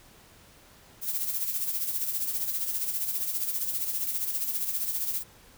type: noise with tremolo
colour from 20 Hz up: violet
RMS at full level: -28 dBFS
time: 1.01-5.24 s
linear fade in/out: 50 ms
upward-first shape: sine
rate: 15 Hz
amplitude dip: 55%
effects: pink hiss -55 dBFS RMS until 5.57 s